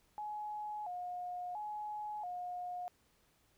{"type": "tone with vibrato", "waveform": "sine", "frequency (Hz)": 777, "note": "G5", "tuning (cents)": -16, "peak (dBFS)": -39, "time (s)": [0.18, 2.88], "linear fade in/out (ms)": 0, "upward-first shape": "square", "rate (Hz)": 0.73, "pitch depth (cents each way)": 140, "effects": ["pink hiss -72 dBFS RMS until 3.57 s"]}